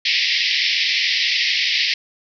pink band-pass noise, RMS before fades -19 dBFS, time 0.05-1.94 s, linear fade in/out 5 ms, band 1900 to 5400 Hz, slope 96 dB/octave, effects none

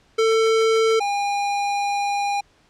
square tone pair in turn, 446.6 / 809.2 Hz, A4 / G#5, +26 / -45 cents, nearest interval minor seventh, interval 1029 cents, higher second, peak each -16 / -21 dBFS, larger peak first, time 0.18-1 / 1-2.41 s, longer second, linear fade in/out 10 ms, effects pink hiss -58 dBFS RMS until 2.69 s + low-pass 6000 Hz 12 dB/octave

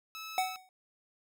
15% pulse tone, 1300 Hz, E6, 24 cents flat, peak -35 dBFS, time 0.15-0.56 s, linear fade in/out 0 ms
square tone with exponential decay, 747 Hz, F#5, 16 cents sharp, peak -25 dBFS, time 0.38-0.69 s, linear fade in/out 1 ms, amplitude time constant 67 ms
effects none

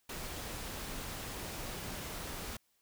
pink noise, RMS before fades -42 dBFS, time 0.09-2.57 s, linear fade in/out 5 ms, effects white hiss -75 dBFS RMS until 2.81 s

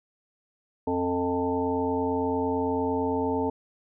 harmonic tone, 88.9 Hz, F2, 31 cents sharp, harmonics 1 / 3 / 5 / 7 / 9 / 10, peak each -37 / -28 / -28 / -36 / -37 / -31 dBFS, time 0.87-3.5 s, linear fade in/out 5 ms, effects none

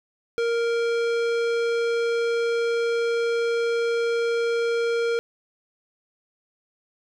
sine tone with tanh clipping, 466.2 Hz, A#4, in tune, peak -23 dBFS, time 0.38-5.19 s, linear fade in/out 0 ms, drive 18 dB, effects none

